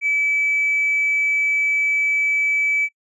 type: tone with hard clipping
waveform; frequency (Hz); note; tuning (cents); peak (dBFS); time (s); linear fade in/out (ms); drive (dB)
sine; 2300; D7; -37; -17; 0.01-2.89; 50; 1
effects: noise-tail reverb RT60 0.1 s tail -21 dB re dry + resampled to 24000 Hz